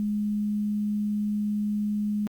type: tone with quantisation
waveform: sine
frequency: 208.7 Hz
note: G#3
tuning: 9 cents sharp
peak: -24 dBFS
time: 0-2.27 s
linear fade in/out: 0 ms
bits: 9
effects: Opus 48 kbps